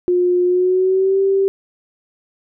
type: tone with pitch glide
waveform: sine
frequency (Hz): 357.4 to 389.7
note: F4 to G4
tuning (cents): +40 to -10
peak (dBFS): -12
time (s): 0.08-1.48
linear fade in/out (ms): 0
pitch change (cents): +150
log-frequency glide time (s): 0.45-1.2
effects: none